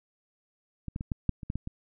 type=clicks; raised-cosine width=5 ms; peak=-23 / -21 / -22 / -17 / -12 / -27 / -19 / -19 / -23 dBFS; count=9; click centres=0.883 / 0.961 / 1.009 / 1.118 / 1.293 / 1.432 / 1.501 / 1.556 / 1.674 s; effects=none